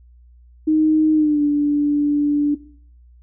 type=tone with pitch glide; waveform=sine; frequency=311.1 to 291.9 Hz; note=D#4 to D4; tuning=0 to -10 cents; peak=-13 dBFS; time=0.67-2.55 s; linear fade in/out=10 ms; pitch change=-110 cents; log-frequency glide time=1.13-1.43 s; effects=noise-tail reverb RT60 0.5 s tail -17 dB re dry + added 60 Hz sine -45 dBFS peak until 3.22 s